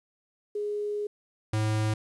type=tone pair in turn; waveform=sine / square; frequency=415.3 / 108.23 Hz; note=G#4 / A2; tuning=0 / -28 cents; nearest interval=octave + major seventh; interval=2328 cents; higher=first; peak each=-28 / -25 dBFS; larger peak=second; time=0.55-1.07 / 1.53-1.94 s; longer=first; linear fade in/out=5 ms; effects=resampled to 24000 Hz + 10-bit